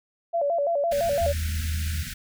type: tone with vibrato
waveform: sine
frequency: 622.3 Hz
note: D#5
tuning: in tune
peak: -21 dBFS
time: 0.33-1.33 s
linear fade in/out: 20 ms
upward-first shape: square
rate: 5.9 Hz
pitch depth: 150 cents each way
type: band-stop noise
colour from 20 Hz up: pink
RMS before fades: -35 dBFS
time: 0.91-2.14 s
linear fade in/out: 10 ms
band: 240 to 1400 Hz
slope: 96 dB/octave
type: tone with pitch glide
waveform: sine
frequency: 79.8 to 79.02 Hz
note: D#2 to D#2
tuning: +44 to +27 cents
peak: -25 dBFS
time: 1.21-2.03 s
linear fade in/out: 5 ms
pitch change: -17 cents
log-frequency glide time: 1.32-1.49 s
effects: none